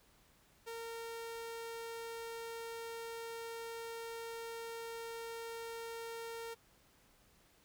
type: tone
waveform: sawtooth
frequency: 459.7 Hz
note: A#4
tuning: 24 cents flat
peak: -39 dBFS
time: 0.66-6.55 s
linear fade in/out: 20 ms
effects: pink hiss -68 dBFS RMS until 7.64 s